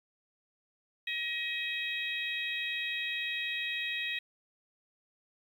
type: harmonic tone with a mistuned harmonic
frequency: 633 Hz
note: D#5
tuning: 30 cents sharp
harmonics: 3 / 4 / 5 / 6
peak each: -37 / -36 / -41 / -39 dBFS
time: 1.07-4.19 s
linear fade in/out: 5 ms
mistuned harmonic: 5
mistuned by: +47 cents
effects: 10-bit